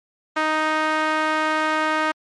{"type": "tone with band-pass filter", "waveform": "sawtooth", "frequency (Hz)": 311.3, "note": "D#4", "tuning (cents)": 1, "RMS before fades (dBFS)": -21, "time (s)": [0.36, 2.12], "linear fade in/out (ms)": 10, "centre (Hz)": 1400, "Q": 1.4, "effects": ["MP3 48 kbps"]}